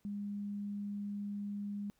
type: tone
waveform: sine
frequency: 203.6 Hz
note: G#3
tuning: 34 cents flat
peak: -37 dBFS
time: 0.05-1.9 s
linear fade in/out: 0 ms
effects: pink hiss -75 dBFS RMS until 1.99 s